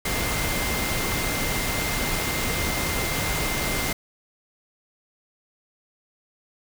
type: tone in noise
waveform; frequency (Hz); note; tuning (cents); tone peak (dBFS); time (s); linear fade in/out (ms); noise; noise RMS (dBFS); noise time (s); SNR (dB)
sine; 2093; C7; 0; -32; 0.05-3.93; 5; pink; -26; 0.05-3.93; -9
effects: none